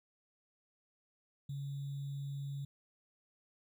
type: tone with sample-and-hold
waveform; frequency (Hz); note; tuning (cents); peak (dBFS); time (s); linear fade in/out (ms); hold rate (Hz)
sine; 139.8; C#3; +15; -38; 1.49-2.65; 5; 3675
effects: none